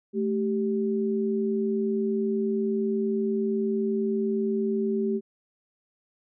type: tone pair together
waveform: sine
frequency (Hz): 217.8 / 389.4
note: A3 / G4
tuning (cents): -17 / -12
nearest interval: minor seventh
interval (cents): 1005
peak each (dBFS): -26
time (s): 0.13-5.21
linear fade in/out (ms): 50
effects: none